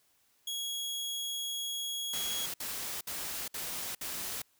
sawtooth tone, 3322 Hz, G#7, in tune, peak -31 dBFS, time 0.47-2.46 s, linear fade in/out 5 ms
white noise bursts, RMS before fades -38 dBFS, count 5, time 2.13-4.42 s, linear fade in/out 5 ms, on 410 ms, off 60 ms
effects white hiss -70 dBFS RMS until 4.59 s

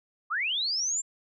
sine linear sweep, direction up, 1118 to 7440 Hz, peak -26 dBFS, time 0.3-1.02 s, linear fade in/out 20 ms, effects none

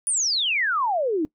sine exponential sweep, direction down, 9956 to 293.7 Hz, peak -20 dBFS, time 0.07-1.25 s, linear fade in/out 0 ms, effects noise-tail reverb RT60 0.1 s tail -21 dB re dry

